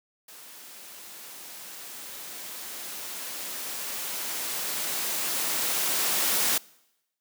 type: noise with level ramp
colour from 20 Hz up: white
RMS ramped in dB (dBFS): -47 to -24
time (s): 0.28-6.58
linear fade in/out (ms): 5
effects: noise-tail reverb RT60 0.9 s tail -24 dB re dry + high-pass 200 Hz 12 dB/octave